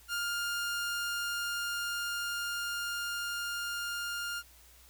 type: tone with level ramp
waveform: sawtooth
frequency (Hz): 1407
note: F6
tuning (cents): +12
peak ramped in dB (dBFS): -28 to -31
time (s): 0.08-4.43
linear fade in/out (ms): 50
effects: added 60 Hz sine -60 dBFS peak until 4.89 s + white hiss -59 dBFS RMS until 4.89 s